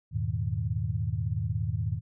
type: chord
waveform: sine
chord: E major seventh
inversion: none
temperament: equal with one note detuned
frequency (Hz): 82.41 / 103.83 / 120.3 / 155.56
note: E2 / G#2 / B2 / D#3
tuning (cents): 0 / 0 / -45 / 0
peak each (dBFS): -34 / -30 / -33 / -35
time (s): 0.11-2.01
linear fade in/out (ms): 50
effects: none